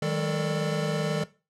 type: tone cluster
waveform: square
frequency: 157.6 / 186 / 204.4 / 441.8 / 595 Hz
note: D#3 / F#3 / G#3 / A4 / D5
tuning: +23 / +9 / -27 / +7 / +22 cents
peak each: -29 / -37 / -36 / -32 / -34 dBFS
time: 0.02-1.24 s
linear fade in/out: 5 ms
effects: noise-tail reverb RT60 0.3 s tail -17 dB re dry + low-pass 8000 Hz 12 dB/octave